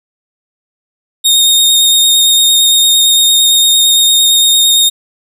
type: tone with vibrato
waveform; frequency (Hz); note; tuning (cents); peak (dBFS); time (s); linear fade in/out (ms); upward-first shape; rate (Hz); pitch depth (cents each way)
sawtooth; 3700; A#7; -14; -3; 1.24-4.9; 20; sine; 8.8; 15
effects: none